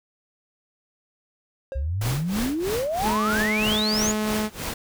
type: tone with exponential decay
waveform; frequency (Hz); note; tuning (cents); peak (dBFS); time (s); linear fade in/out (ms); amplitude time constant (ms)
triangle; 538; C5; +48; -25; 1.72-1.9; 0; 38
type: exponential sweep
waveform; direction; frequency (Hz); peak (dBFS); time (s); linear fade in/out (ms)
sine; up; 62.3 to 7040; -23; 1.75-4.12; 10
type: noise with tremolo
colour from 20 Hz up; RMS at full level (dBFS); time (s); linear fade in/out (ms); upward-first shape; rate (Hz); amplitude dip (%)
pink; -29; 2.01-4.74; 5; sine; 3.1; 90
type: tone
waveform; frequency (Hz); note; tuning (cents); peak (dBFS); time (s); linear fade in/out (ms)
sawtooth; 214; A3; -48; -19; 3.02-4.5; 50
effects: none